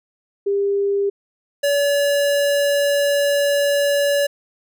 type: tone pair in turn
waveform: sine / square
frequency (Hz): 400 / 570.4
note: G4 / C#5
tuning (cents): +35 / +49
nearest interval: tritone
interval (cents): 614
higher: second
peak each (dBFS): -16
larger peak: neither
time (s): 0.46-1.1 / 1.63-4.27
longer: second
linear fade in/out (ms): 10
effects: none